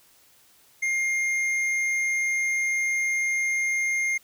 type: tone with hard clipping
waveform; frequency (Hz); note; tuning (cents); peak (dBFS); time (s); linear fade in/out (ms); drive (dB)
sine; 2121; C7; +23; -24; 0.82-4.18; 10; 7
effects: white hiss -58 dBFS RMS until 4.23 s